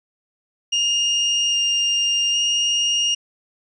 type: tone with pitch steps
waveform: 35% pulse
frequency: 2833 / 2811 / 2842 Hz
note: F7 / F7 / F7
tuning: +24 / +11 / +30 cents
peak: -15 dBFS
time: 0.72-3.15 s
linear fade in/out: 10 ms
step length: 810 ms
effects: resampled to 22050 Hz